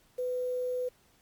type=tone with quantisation; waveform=sine; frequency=500 Hz; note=B4; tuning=21 cents sharp; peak=-29 dBFS; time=0.18-0.89 s; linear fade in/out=10 ms; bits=9; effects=pink hiss -65 dBFS RMS until 1.21 s + MP3 96 kbps